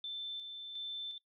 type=tone with tremolo; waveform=sine; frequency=3540 Hz; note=A7; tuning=10 cents sharp; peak=-38 dBFS; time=0.04-1.18 s; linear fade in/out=2 ms; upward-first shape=square; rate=1.4 Hz; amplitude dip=40%; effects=noise-tail reverb RT60 0.1 s tail -18 dB re dry